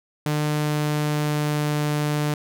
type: tone with pitch glide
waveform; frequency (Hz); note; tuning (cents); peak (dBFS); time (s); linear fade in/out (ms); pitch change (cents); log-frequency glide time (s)
sawtooth; 150.2 to 148.9; D3 to D3; +39 to +24; -17; 0.26-2.34; 2; -15; 0.61-1.81
effects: none